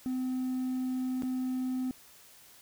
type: tone with dropouts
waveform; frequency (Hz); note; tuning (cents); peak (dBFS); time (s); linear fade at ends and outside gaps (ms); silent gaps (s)
triangle; 256.2; C4; -36; -27; 0.06-1.91; 0; 1.222-1.233
effects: tanh soft clip ceiling -24 dBFS + white hiss -56 dBFS RMS until 2.61 s